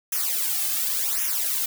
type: noise with flanger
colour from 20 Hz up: blue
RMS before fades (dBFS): -25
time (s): 0.12-1.66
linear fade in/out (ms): 5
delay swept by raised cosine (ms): 0.23 to 2.13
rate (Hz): 0.9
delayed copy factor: -0.95
effects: none